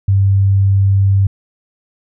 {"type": "tone", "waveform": "sine", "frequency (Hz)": 98, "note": "G2", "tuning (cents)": 0, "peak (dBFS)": -8, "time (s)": [0.08, 1.27], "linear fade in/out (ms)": 5, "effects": []}